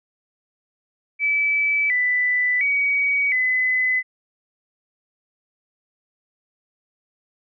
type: tone with pitch steps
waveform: sine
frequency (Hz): 2303 / 1988 / 2261 / 2018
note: D7 / B6 / C#7 / B6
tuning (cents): -34 / +11 / +34 / +37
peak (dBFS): -17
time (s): 1.19-4.03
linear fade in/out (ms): 50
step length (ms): 710
effects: none